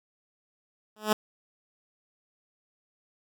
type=tone with exponential growth; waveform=10% pulse; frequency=213.6 Hz; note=G#3; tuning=49 cents sharp; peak=-10 dBFS; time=0.96-1.13 s; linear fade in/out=5 ms; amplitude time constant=35 ms; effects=none